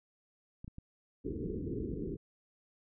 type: clicks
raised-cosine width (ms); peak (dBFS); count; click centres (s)
5; -33; 3; 0.645 / 0.679 / 0.784
type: low-pass noise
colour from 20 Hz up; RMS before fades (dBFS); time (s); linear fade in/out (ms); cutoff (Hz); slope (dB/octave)
white; -38; 1.24-2.17; 20; 450; 96
effects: none